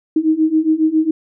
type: beating tone pair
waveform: sine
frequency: 311.1 / 318.4 Hz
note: D#4 / D#4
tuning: 0 / +40 cents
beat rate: 7.3 Hz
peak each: -16 / -14 dBFS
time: 0.16-1.11 s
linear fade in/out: 5 ms
effects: none